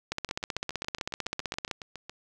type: two click trains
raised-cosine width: 0.2 ms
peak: -13 / -22 dBFS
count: 26 / 14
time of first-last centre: 0.12-1.712 / 0.29-2.096 s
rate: 15.7 / 7.2 Hz
effects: none